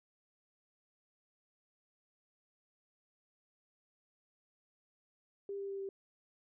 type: tone with pitch steps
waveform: sine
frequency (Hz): 398.7 / 395.9 / 393.2 / 390.5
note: G4 / G4 / G4 / G4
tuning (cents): +29 / +17 / +5 / -7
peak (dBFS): -38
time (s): 5.49-5.89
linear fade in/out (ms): 2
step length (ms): 100
effects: none